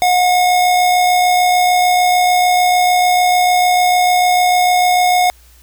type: tone with amplitude modulation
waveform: square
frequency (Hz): 724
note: F#5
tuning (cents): -38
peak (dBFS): -9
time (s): 0.02-5.3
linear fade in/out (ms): 0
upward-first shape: sine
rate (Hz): 66.7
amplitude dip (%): 30
effects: added 60 Hz sine -44 dBFS peak until 5.62 s + white hiss -49 dBFS RMS until 5.62 s